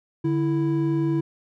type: tone pair together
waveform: triangle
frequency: 146.4 / 329.6 Hz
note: D3 / E4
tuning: -5 / 0 cents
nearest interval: octave + major second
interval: 1405 cents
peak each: -22 / -20 dBFS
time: 0.24-1.21 s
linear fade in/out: 10 ms
effects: none